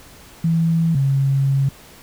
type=tone pair in turn; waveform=sine; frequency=164.81 / 136.8 Hz; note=E3 / C#3; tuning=0 / -23 cents; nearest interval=minor third; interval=323 cents; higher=first; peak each=-14 / -14 dBFS; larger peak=neither; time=0.44-0.95 / 0.95-1.69 s; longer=second; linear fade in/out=5 ms; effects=pink hiss -44 dBFS RMS until 2.02 s